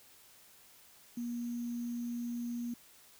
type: tone with sample-and-hold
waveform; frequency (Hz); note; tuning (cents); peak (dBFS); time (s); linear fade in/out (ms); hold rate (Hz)
sine; 238.5; A#3; +40; -35; 1.17-2.74; 5; 6300
effects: white hiss -60 dBFS RMS until 3.19 s